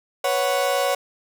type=chord; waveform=35% pulse; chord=B suspended second; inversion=none; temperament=equal; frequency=493.9 / 554.4 / 740 Hz; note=B4 / C#5 / F#5; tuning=0 / 0 / 0 cents; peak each=-25 / -20 / -23 dBFS; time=0.24-0.95 s; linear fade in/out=5 ms; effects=none